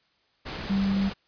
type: tone in noise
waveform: sine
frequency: 196 Hz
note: G3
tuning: in tune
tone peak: -22 dBFS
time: 0.69-1.1 s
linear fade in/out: 20 ms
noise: pink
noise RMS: -35 dBFS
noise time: 0.45-1.14 s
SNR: +10 dB
effects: white hiss -67 dBFS RMS until 1.27 s + resampled to 11025 Hz